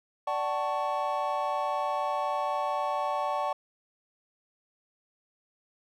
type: chord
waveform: triangle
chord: D major seventh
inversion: none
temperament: equal with one note detuned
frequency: 587.3 / 756 / 880 / 1108.7 Hz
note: D5 / F#5 / A5 / C#6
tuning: 0 / +37 / 0 / 0 cents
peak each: -31 dBFS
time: 0.27-3.53 s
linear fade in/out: 5 ms
effects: none